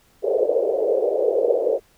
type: band-pass noise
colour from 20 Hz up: white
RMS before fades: -20 dBFS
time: 0.22-1.8 s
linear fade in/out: 50 ms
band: 420 to 550 Hz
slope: 48 dB/octave
effects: pink hiss -58 dBFS RMS until 1.97 s